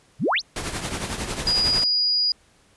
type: exponential sweep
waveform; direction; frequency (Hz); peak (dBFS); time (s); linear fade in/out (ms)
sine; up; 103.6 to 6700; -18; 0.19-0.42; 50
type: noise with tremolo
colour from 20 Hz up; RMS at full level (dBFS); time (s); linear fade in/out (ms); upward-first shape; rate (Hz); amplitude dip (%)
pink; -26; 0.56-1.84; 2; triangle; 11; 65
type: tone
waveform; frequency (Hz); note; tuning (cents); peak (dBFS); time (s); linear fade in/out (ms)
sine; 4894; D#8; -29; -18; 1.47-2.32; 2
effects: pink hiss -58 dBFS RMS until 2.76 s + resampled to 24000 Hz